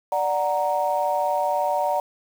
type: chord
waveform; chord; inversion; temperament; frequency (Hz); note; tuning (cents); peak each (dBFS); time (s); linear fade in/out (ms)
sine; D augmented; none; equal; 587.3 / 740 / 932.3; D5 / F#5 / A#5; 0 / 0 / 0; -24; 0.12-2; 2
effects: tanh soft clip ceiling -10 dBFS + 7-bit